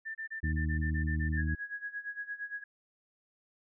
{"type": "tone bursts", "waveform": "sine", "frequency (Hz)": 1782, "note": "A6", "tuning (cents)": 22, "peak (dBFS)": -36, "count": 11, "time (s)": [0.05, 1.42], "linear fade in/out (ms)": 20, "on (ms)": 100, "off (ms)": 27}
{"type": "harmonic tone", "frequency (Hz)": 77.78, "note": "D#2", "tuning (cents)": 0, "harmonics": [1, 2, 3, 4], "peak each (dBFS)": [-30, -36, -40, -42], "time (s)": [0.43, 1.55], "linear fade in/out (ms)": 5}
{"type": "tone with tremolo", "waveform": "sine", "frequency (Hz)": 1661.2, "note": "G#6", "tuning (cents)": 0, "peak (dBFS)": -34, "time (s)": [1.37, 2.64], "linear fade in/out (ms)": 5, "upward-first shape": "sine", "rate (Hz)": 8.7, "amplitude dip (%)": 85}
{"effects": []}